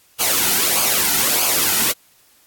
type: noise with flanger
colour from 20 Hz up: white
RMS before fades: -17 dBFS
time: 0.19-1.93 s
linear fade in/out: 20 ms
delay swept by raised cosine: 0.53 to 1.83 ms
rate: 1.6 Hz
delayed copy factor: -0.6
effects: white hiss -54 dBFS RMS until 2.46 s + AAC 64 kbps